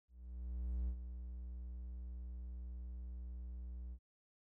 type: tone with ADSR envelope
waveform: triangle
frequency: 60.9 Hz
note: B1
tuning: 24 cents flat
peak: -33 dBFS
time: 0.08-3.99 s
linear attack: 800 ms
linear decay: 73 ms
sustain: -9 dB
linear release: 65 ms
effects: none